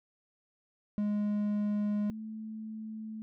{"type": "tone pair in turn", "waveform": ["triangle", "sine"], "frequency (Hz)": [207.7, 218.4], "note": ["G#3", "A3"], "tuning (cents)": [0, -13], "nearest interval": "minor second", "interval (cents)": 87, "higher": "second", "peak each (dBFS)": [-26, -38], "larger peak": "first", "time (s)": [[0.98, 2.1], [2.1, 3.22]], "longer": "neither", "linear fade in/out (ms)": 0, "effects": []}